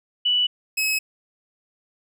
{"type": "tone pair in turn", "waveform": ["sine", "sawtooth"], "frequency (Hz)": [2960, 2565], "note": ["F#7", "E7"], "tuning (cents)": [0, -48], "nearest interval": "major second", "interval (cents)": 248, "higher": "first", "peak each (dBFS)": -17, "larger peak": "neither", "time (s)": [[0.25, 0.47], [0.77, 0.99]], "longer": "neither", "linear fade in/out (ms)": 10, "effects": []}